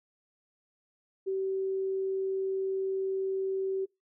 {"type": "tone", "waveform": "sine", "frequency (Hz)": 383.9, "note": "G4", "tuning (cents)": -36, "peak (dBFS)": -28, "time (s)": [1.26, 3.86], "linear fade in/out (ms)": 20, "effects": ["noise-tail reverb RT60 0.2 s tail -23 dB re dry"]}